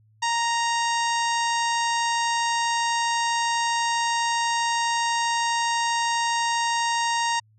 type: harmonic tone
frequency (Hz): 932.3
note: A#5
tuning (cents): 0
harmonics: 1 / 2 / 3 / 4 / 5 / 6 / 7 / 8 / 9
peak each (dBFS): -23 / -29 / -33 / -34 / -36 / -35 / -35 / -40 / -41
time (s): 0.22-7.4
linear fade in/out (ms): 10
effects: added 108 Hz sine -56 dBFS peak until 7.58 s